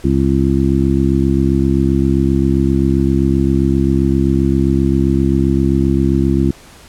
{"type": "harmonic tone", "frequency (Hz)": 67.6, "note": "C#2", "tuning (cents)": -43, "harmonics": [1, 2, 3, 4, 5], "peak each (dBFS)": [-17, -17, -17, -17, -17], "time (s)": [0.04, 6.51], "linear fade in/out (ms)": 5, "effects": ["pink hiss -41 dBFS RMS until 6.88 s", "low-pass 11000 Hz 12 dB/octave"]}